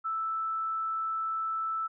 sine tone, 1318.5 Hz, E6, in tune, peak -29 dBFS, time 0.04-1.88 s, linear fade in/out 20 ms, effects none

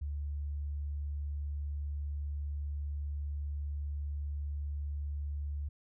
sine tone, 72.5 Hz, D2, 22 cents flat, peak -34 dBFS, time 0.01-5.69 s, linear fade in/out 10 ms, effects none

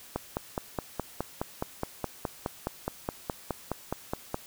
click train, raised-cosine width 1 ms, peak -15 dBFS, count 21, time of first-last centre 0.16-4.344 s, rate 4.78 Hz, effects white hiss -50 dBFS RMS until 4.46 s

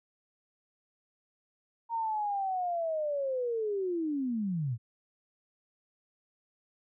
sine linear sweep, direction down, 932.3 to 107.1 Hz, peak -29 dBFS, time 1.89-4.78 s, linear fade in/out 50 ms, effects none

